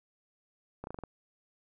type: slowing click train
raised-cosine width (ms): 1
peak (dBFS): -26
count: 6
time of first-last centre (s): 0.84-1.037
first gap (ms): 31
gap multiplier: 1.12
effects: none